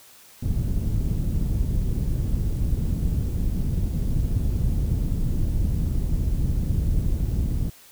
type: low-pass noise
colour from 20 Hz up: pink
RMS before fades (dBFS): -23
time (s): 0.42-7.7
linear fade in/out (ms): 5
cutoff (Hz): 150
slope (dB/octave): 12
effects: white hiss -50 dBFS RMS until 7.91 s